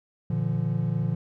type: chord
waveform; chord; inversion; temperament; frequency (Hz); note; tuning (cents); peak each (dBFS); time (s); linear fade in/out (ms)
triangle; Bb major; none; equal with one note detuned; 116.54 / 146.83 / 170.82; Bb2 / D3 / F3; 0 / 0 / -38; -26; 0.3-1.15; 5
effects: none